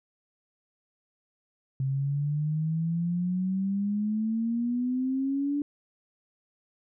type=exponential sweep; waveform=sine; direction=up; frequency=132.5 to 291.5 Hz; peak=-25 dBFS; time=1.8-5.62 s; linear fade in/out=2 ms; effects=none